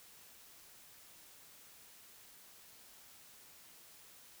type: silence
effects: white hiss -59 dBFS RMS until 4.4 s